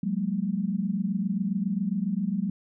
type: tone cluster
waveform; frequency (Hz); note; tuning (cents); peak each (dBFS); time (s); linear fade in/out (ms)
sine; 178.6 / 198.1 / 225.6; F3 / G3 / A3; +39 / +18 / +44; -30 / -27 / -32; 0.03-2.5; 5
effects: none